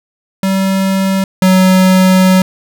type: tone pair in turn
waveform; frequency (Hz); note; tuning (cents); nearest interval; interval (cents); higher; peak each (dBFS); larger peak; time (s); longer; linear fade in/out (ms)
square; 192.3 / 186.61; G3 / F#3; -33 / +15; minor second; 52; first; -11 / -6; second; 0.43-1.24 / 1.42-2.42; second; 2
effects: none